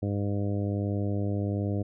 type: harmonic tone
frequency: 101.3 Hz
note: G#2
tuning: 43 cents flat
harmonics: 1 / 2 / 3 / 4 / 5 / 6 / 7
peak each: -28 / -33 / -34 / -39 / -39 / -41 / -47 dBFS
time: 0.02-1.83 s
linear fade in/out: 10 ms
effects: none